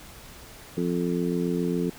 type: harmonic tone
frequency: 87.31 Hz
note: F2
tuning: in tune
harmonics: 2 / 3 / 4 / 5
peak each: -27 / -29 / -30 / -31 dBFS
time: 0.77-1.9 s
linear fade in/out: 5 ms
effects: pink hiss -46 dBFS RMS until 1.98 s